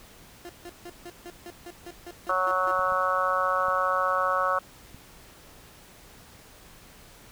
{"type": "tone bursts", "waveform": "30% pulse", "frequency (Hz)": 349.1, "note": "F4", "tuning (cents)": -1, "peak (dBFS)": -36, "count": 12, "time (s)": [0.45, 2.714], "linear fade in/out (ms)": 0, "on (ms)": 42, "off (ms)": 160}
{"type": "harmonic tone", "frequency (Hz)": 185, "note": "F#3", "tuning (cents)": 0, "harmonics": [3, 4, 5, 6, 7, 8], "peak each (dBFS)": [-29, -34, -36, -27, -27, -32], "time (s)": [2.29, 4.59], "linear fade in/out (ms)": 5}
{"type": "clicks", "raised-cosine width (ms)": 5, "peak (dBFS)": -33, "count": 4, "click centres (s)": [2.793, 2.922, 3.684, 4.946]}
{"effects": ["pink hiss -51 dBFS RMS until 7.31 s"]}